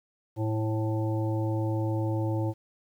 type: harmonic tone with a mistuned harmonic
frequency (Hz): 110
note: A2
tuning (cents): 0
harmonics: 1 / 3 / 5 / 7 / 8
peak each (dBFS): -27 / -31 / -36 / -43 / -40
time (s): 0.36-2.54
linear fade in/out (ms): 50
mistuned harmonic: 5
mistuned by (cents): -23
effects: 10-bit